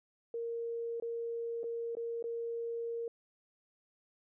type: tone with dropouts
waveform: sine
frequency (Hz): 464.9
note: A#4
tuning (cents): -5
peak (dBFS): -35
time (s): 0.34-3.08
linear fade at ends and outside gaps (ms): 2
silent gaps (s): 1-1.023 / 1.633-1.64 / 1.952-1.969 / 2.226-2.24
effects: none